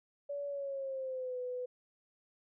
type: tone with pitch glide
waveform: sine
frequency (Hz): 570 to 499.1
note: C#5 to B4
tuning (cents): +48 to +18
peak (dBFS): -36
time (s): 0.29-1.66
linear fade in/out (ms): 10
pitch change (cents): -230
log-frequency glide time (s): 0.47-1.39
effects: none